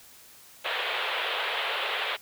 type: band-pass noise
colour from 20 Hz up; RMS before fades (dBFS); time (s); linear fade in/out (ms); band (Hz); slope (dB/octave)
white; -30; 0.64-2.17; 20; 420 to 3600; 48
effects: white hiss -52 dBFS RMS until 2.21 s